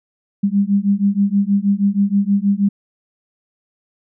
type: beating tone pair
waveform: sine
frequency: 197.2 / 203.5 Hz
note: G3 / G#3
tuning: +11 / -35 cents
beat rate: 6.3 Hz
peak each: -16 dBFS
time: 0.43-2.69 s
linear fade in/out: 10 ms
effects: none